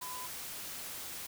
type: tone in noise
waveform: sine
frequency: 1004 Hz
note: B5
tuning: 28 cents sharp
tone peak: -43 dBFS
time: 0.01-0.27 s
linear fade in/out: 10 ms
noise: white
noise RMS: -43 dBFS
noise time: 0.01-1.27 s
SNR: -3 dB
effects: none